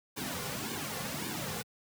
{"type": "noise with flanger", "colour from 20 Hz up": "pink", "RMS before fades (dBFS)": -37, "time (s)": [0.16, 1.63], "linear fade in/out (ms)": 20, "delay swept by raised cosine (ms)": [1.5, 3.2], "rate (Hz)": 1.8, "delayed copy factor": -0.7, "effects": ["high-pass 100 Hz 12 dB/octave"]}